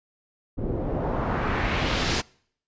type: noise with low-pass filter sweep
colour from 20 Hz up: pink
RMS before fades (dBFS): -26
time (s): 0.57-2.22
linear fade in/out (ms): 20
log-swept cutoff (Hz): 310 to 6200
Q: 1.3
effects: noise-tail reverb RT60 0.6 s tail -25 dB re dry + resampled to 16000 Hz